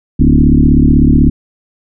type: tone with frequency modulation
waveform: sine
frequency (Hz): 152.4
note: D#3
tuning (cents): -36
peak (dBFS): -4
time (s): 0.19-1.3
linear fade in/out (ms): 10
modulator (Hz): 36.1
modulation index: 4
effects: none